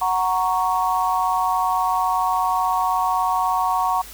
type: chord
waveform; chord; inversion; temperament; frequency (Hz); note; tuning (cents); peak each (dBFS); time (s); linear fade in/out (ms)
sine; F# major; none; equal; 740 / 932.3 / 1108.7; F#5 / A#5 / C#6; 0 / 0 / 0; -22; 0.01-4.02; 10
effects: added 50 Hz sine -44 dBFS peak until 4.13 s + white hiss -40 dBFS RMS until 4.13 s